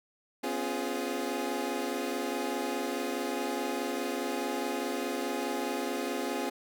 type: chord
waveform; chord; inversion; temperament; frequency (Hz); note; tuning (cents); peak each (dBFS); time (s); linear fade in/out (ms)
25% pulse; C# dominant seventh; third; equal with one note detuned; 252.4 / 277.2 / 349.2 / 415.3; B3 / C#4 / E#4 / G#4; +38 / 0 / 0 / 0; -33; 0.43-6.5; 10
effects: none